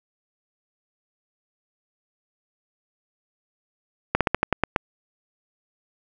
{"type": "slowing click train", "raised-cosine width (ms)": 0.5, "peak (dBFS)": -3, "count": 8, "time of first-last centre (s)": [4.15, 4.762], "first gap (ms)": 57, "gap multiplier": 1.14, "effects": []}